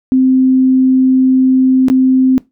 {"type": "tone with dropouts", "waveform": "sine", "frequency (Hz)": 260, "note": "C4", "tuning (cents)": -11, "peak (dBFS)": -6, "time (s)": [0.12, 2.38], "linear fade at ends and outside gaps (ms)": 0, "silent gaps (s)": [1.884, 1.9], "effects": ["noise-tail reverb RT60 0.2 s tail -20 dB re dry"]}